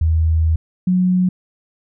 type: tone pair in turn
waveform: sine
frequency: 80.4 / 182.59 Hz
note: E2 / F#3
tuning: -43 / -23 cents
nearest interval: octave + major second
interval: 1420 cents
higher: second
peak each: -12 dBFS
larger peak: neither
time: 0.01-0.56 / 0.87-1.29 s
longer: first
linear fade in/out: 5 ms
effects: none